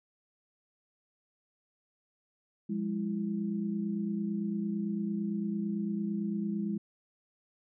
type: tone cluster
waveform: sine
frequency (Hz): 176.3 / 205.2 / 332.3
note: F3 / G#3 / E4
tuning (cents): +17 / -21 / +14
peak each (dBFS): -39 / -31 / -39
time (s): 2.69-6.78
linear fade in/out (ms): 10
effects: none